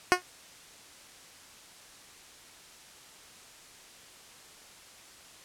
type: tone with exponential decay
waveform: 10% pulse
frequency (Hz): 361.6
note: F#4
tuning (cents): -40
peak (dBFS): -7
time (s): 0.12-0.22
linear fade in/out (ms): 0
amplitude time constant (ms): 21
effects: white hiss -52 dBFS RMS until 5.44 s + low-pass 9000 Hz 12 dB/octave